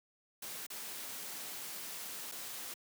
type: noise with dropouts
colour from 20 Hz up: white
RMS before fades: -44 dBFS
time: 0.42-2.74 s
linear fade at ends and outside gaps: 5 ms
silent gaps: 0.666-0.701 / 2.316-2.32 s
effects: high-pass 150 Hz 12 dB/octave